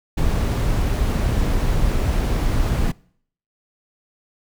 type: noise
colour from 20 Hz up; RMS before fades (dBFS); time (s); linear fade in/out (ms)
brown; -19; 0.17-2.92; 10
effects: noise-tail reverb RT60 0.6 s tail -24 dB re dry